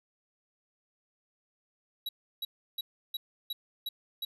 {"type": "tone bursts", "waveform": "square", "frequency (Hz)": 3883, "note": "B7", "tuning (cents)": -30, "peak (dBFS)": -33, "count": 7, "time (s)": [2.06, 4.25], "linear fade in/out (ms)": 5, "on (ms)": 30, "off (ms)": 330, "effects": ["resampled to 32000 Hz"]}